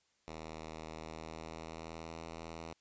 5% pulse tone with pitch glide, 79.4 to 81.96 Hz, D#2 to E2, +36 to -9 cents, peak -33 dBFS, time 0.28-2.73 s, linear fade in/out 0 ms, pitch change +55 cents, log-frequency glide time 0.97-2.18 s, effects white hiss -75 dBFS RMS until 2.8 s + resampled to 16000 Hz

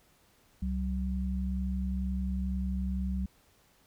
sine tone pair together, 66.8 / 188.94 Hz, C2 / F#3, +36 / +37 cents, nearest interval octave + tritone, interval 1801 cents, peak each -31 / -33 dBFS, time 0.62-3.26 s, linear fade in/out 5 ms, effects pink hiss -65 dBFS RMS until 3.86 s

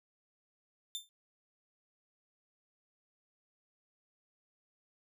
sawtooth tone with exponential decay, 3571 Hz, A7, 25 cents sharp, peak -31 dBFS, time 0.95-1.09 s, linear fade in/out 0 ms, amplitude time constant 30 ms, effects none

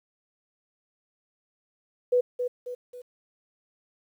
sine tone with echo, 493.9 Hz, B4, in tune, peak -18 dBFS, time 2.12-2.21 s, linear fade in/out 10 ms, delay 270 ms, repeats 3, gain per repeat -7 dB, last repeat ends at 3.02 s, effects 10-bit

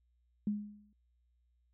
sine tone with exponential decay, 207.7 Hz, G#3, in tune, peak -28 dBFS, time 0.47-0.93 s, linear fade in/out 2 ms, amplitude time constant 100 ms, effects added 60 Hz sine -70 dBFS peak until 1.73 s

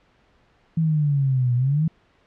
sine exponential two-way sweep, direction down then up, 164.81 to 120.6 to 164.81 Hz, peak -17 dBFS, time 0.77-1.88 s, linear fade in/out 5 ms, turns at 1.55 s, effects pink hiss -60 dBFS RMS until 2.26 s + low-pass 3000 Hz 12 dB/octave

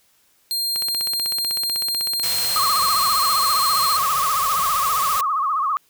sawtooth tone, 4200 Hz, C8, 6 cents sharp, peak -18 dBFS, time 0.51-3.97 s, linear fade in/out 0 ms
click train, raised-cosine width 0.2 ms, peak -14 dBFS, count 38, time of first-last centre 0.76-3.072 s, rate 16 Hz
white band-stop noise, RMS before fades -26 dBFS, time 2.23-5.21 s, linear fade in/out 2 ms, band 200 to 430 Hz, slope 96 dB/octave
sine tone with vibrato, 1174.7 Hz, D6, in tune, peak -18 dBFS, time 2.56-5.77 s, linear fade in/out 0 ms, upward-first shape sine, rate 15 Hz, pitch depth 150 cents each way
effects white hiss -60 dBFS RMS until 5.89 s

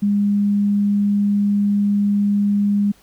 sine tone, 203.5 Hz, G#3, 35 cents flat, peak -14 dBFS, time 0.02-2.92 s, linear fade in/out 10 ms, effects pink hiss -53 dBFS RMS until 3.02 s

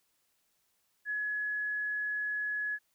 sine tone, 1692 Hz, G#6, 32 cents sharp, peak -31 dBFS, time 1.05-2.79 s, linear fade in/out 50 ms, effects white hiss -75 dBFS RMS until 2.94 s

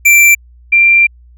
square / sine tone pair in turn, 2349 / 2369 Hz, D7 / D7, 0 / +14 cents, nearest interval unison, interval 14 cents, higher second, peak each -4 dBFS, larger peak neither, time 0.05-0.35 / 0.72-1.07 s, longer second, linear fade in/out 10 ms, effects added 60 Hz sine -38 dBFS peak until 1.37 s

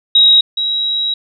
sine tone pair in turn, 3814 / 3852 Hz, A#7 / B7, +39 / -44 cents, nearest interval unison, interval 17 cents, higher second, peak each -5 / -14 dBFS, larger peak first, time 0.15-0.41 / 0.57-1.14 s, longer second, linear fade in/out 5 ms, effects none

